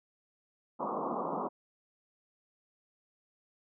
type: band-pass noise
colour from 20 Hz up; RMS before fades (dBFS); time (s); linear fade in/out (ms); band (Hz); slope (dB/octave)
white; -35; 0.79-1.49; 20; 160 to 1200; 96
effects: none